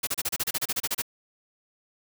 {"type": "noise bursts", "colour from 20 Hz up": "white", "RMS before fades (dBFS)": -27, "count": 14, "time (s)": [0.03, 1.021], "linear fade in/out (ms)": 10, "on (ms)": 42, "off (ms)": 31, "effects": []}